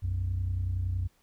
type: tone pair together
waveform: sine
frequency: 60.97 / 91.7 Hz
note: B1 / F#2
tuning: -22 / -15 cents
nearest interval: perfect fifth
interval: 707 cents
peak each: -32 / -27 dBFS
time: 0.02-1.08 s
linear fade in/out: 20 ms
effects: tanh soft clip ceiling -23 dBFS + pink hiss -68 dBFS RMS until 1.22 s